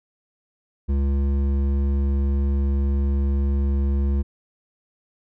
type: tone with hard clipping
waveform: sine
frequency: 69.3 Hz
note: C#2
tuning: in tune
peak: -20 dBFS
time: 0.88-4.23 s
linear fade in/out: 20 ms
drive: 10 dB
effects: none